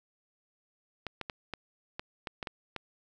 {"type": "clicks", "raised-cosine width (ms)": 0.3, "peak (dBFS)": -20, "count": 9, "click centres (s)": [1.067, 1.213, 1.298, 1.537, 1.995, 2.272, 2.428, 2.472, 2.763], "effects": []}